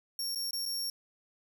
sawtooth tone with dropouts, 5520 Hz, F8, 21 cents flat, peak -30 dBFS, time 0.19-0.9 s, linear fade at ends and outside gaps 2 ms, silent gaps 0.349-0.357 / 0.509-0.531 / 0.655-0.66 s, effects none

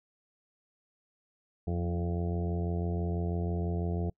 harmonic tone with a mistuned harmonic, 86.1 Hz, F2, 24 cents flat, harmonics 1 / 2 / 3 / 4 / 5 / 6 / 7 / 8 / 9, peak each -31 / -34 / -48 / -40 / -40 / -52 / -50 / -44 / -52 dBFS, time 1.67-4.1 s, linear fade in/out 5 ms, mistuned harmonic 2, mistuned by +18 cents, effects noise-tail reverb RT60 0.1 s tail -26 dB re dry

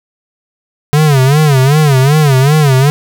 square tone with vibrato, 142.1 Hz, C#3, 43 cents sharp, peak -6 dBFS, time 0.93-2.9 s, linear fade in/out 0 ms, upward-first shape sine, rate 2.6 Hz, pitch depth 160 cents each way, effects none

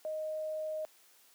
sine tone, 622.3 Hz, D#5, in tune, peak -34 dBFS, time 0.05-0.85 s, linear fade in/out 0 ms, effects white hiss -63 dBFS RMS until 1.34 s + high-pass 300 Hz 12 dB/octave

